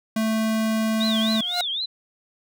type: tone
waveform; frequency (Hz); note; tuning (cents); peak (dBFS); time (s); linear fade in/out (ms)
square; 220.5; A3; +4; -21; 0.16-1.41; 5
type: tone with vibrato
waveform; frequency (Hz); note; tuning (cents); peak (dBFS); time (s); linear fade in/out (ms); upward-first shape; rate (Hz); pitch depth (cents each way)
sine; 3602; A7; +40; -24; 1-1.86; 10; triangle; 3.9; 250
type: tone with exponential growth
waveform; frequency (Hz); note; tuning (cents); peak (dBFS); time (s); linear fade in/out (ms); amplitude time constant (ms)
sawtooth; 711; F5; +31; -17; 1.36-1.61; 2; 53
effects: none